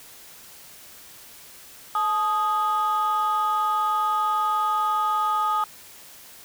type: tone pair together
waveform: sine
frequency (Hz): 857.7 / 1246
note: A5 / D#6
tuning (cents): -44 / +2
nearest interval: tritone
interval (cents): 646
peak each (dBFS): -23 / -20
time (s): 1.95-5.64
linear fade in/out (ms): 2
effects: tanh soft clip ceiling -17 dBFS + white hiss -46 dBFS RMS until 6.44 s